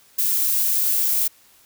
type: noise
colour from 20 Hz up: violet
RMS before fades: -20 dBFS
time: 0.18-1.28 s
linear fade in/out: 10 ms
effects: white hiss -54 dBFS RMS until 1.65 s